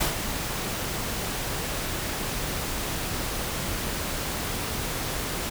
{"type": "noise with ADSR envelope", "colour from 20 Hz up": "pink", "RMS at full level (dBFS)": -23, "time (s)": [0, 5.5], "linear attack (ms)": 12, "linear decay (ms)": 120, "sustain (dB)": -7, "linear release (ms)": 13, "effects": []}